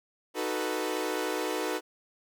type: chord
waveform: sawtooth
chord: B dominant seventh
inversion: first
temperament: equal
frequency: 311.1 / 370 / 440 / 493.9 Hz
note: D#4 / F#4 / A4 / B4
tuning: 0 / 0 / 0 / 0 cents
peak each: -31 dBFS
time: 0.34-1.81 s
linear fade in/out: 50 ms
effects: none